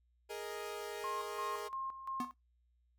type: chord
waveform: sawtooth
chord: Ab suspended second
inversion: none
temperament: equal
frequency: 415.3 / 466.2 / 622.3 Hz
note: Ab4 / Bb4 / Eb5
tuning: 0 / 0 / 0 cents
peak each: -40 / -42 / -45 dBFS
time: 0.29-1.69 s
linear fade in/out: 20 ms
type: tone with tremolo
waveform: sine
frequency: 1066 Hz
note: C6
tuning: 32 cents sharp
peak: -37 dBFS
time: 1.04-2.31 s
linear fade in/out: 0 ms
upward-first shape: square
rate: 2.9 Hz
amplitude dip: 65%
type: tone with exponential decay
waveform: square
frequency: 246.9 Hz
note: B3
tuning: in tune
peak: -35 dBFS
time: 2.2-2.34 s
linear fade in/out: 2 ms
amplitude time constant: 29 ms
effects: noise-tail reverb RT60 0.2 s tail -25 dB re dry + added 60 Hz sine -70 dBFS peak until 2.98 s